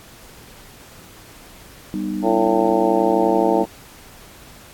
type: chord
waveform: sine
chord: G augmented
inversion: none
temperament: just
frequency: 196 / 245 / 306.2 Hz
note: G3 / B3 / D#4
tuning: 0 / -14 / -28 cents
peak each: -25 / -29 / -25 dBFS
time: 1.94-3.64 s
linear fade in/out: 0 ms
type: harmonic tone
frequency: 112.5 Hz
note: A2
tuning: 39 cents sharp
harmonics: 3 / 4 / 5 / 6 / 7 / 8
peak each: -20 / -21 / -22 / -23 / -23 / -24 dBFS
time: 2.22-3.66 s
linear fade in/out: 50 ms
effects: pink hiss -44 dBFS RMS until 4.73 s + AAC 64 kbps